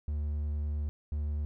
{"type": "tone pair in turn", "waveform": "triangle", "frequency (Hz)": [74.2, 74.2], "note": ["D2", "D2"], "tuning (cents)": [18, 18], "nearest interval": "unison", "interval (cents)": 0, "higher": "neither", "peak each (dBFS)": -28, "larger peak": "neither", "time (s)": [[0.08, 0.89], [1.12, 1.45]], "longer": "first", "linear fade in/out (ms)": 0, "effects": []}